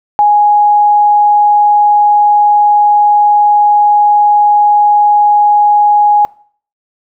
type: tone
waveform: sine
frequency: 830.6 Hz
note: G#5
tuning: in tune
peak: -4 dBFS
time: 0.19-6.25 s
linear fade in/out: 0 ms
effects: noise-tail reverb RT60 0.5 s tail -23 dB re dry